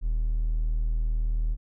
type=tone; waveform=triangle; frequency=39.48 Hz; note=D#1; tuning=26 cents sharp; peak=-20 dBFS; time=0.01-1.57 s; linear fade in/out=50 ms; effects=tanh soft clip ceiling -17 dBFS